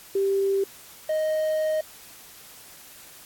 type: tone pair in turn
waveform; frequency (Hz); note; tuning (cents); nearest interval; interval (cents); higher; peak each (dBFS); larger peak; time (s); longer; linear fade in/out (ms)
sine / triangle; 392 / 623.3; G4 / D#5; 0 / +3; minor sixth; 803; second; -20; neither; 0.15-0.64 / 1.09-1.81; second; 5
effects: white hiss -47 dBFS RMS until 3.25 s + AAC 64 kbps